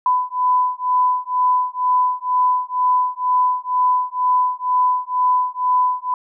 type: beating tone pair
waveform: sine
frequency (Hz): 1000 / 1002.1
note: B5 / B5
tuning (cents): +21 / +25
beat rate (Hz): 2.1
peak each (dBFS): -18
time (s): 0.06-6.14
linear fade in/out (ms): 2
effects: none